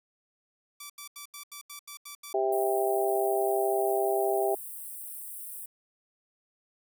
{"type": "tone bursts", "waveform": "5% pulse", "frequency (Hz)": 1160, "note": "D6", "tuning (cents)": -22, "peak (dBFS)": -29, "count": 9, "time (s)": [0.8, 2.33], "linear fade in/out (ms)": 5, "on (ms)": 98, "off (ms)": 81}
{"type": "harmonic tone", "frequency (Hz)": 131.7, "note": "C3", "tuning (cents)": 12, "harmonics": [3, 4, 5, 6], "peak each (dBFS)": [-27, -38, -29, -31], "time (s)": [2.34, 4.55], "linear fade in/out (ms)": 5}
{"type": "high-pass noise", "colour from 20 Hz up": "white", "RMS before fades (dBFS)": -41, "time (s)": [2.52, 5.66], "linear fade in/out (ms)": 5, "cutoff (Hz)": 8300, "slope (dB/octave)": 96}
{"effects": []}